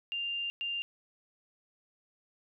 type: tone bursts at uneven times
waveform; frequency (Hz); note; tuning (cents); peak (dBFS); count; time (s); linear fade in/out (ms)
sine; 2794; F7; 0; -32; 2; 0.12-0.5 / 0.61-0.82; 0
effects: none